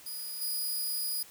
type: tone with level steps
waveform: 5% pulse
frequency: 4932 Hz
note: D#8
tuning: 16 cents flat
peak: -30 / -24 dBFS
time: 0.06-1.23 s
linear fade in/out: 5 ms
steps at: 0.41 s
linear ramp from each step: 10 ms
effects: white hiss -53 dBFS RMS until 1.3 s